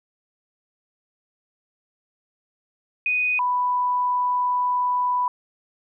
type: tone pair in turn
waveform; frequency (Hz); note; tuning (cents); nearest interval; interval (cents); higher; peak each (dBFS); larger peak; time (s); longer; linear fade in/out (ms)
sine; 2489 / 990.3; D#7 / B5; 0 / +4; octave + major third; 1596; first; -19; neither; 3.06-3.39 / 3.39-5.28; second; 2
effects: none